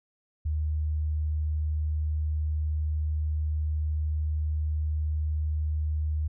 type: tone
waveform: sine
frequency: 76.6 Hz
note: D#2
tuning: 27 cents flat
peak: -25 dBFS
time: 0.45-6.28 s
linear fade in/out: 10 ms
effects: none